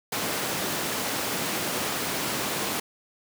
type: high-pass noise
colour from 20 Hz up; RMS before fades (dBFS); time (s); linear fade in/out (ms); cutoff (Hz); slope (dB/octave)
pink; -29; 0.12-2.8; 5; 200; 12
effects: none